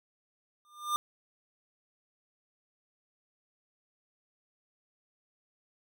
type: tone with exponential growth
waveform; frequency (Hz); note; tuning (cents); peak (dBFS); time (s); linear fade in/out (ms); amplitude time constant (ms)
square; 1200; D6; +37; -25; 0.65-0.96; 0; 66
effects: none